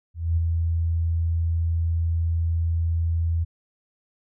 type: tone with ADSR envelope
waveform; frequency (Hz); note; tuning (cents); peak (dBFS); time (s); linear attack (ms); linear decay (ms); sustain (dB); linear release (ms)
sine; 83.1; E2; +15; -17; 0.14-3.45; 230; 16; -3; 21
effects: none